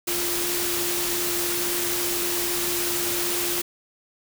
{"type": "tone in noise", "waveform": "sine", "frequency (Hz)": 349.2, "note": "F4", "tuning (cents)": 0, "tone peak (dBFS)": -30, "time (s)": [0.07, 3.62], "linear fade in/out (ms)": 10, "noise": "white", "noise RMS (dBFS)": -26, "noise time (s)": [0.07, 3.62], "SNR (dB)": -7, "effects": []}